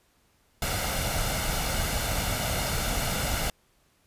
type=noise with comb filter; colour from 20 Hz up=pink; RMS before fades=-28 dBFS; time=0.62-3.5 s; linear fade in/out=2 ms; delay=1.4 ms; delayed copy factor=+0.55; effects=pink hiss -66 dBFS RMS until 4.06 s + resampled to 32000 Hz